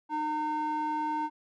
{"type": "tone with band-pass filter", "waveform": "square", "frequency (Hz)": 305, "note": "D#4", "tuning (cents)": -34, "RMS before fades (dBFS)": -31, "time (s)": [0.09, 1.3], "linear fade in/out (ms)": 50, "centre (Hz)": 780, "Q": 6.8, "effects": []}